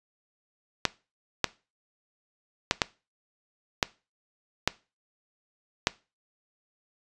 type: clicks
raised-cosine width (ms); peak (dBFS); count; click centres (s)
0.2; -3; 7; 0.853 / 1.443 / 2.711 / 2.818 / 3.828 / 4.676 / 5.871
effects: noise-tail reverb RT60 0.3 s tail -20 dB re dry + resampled to 22050 Hz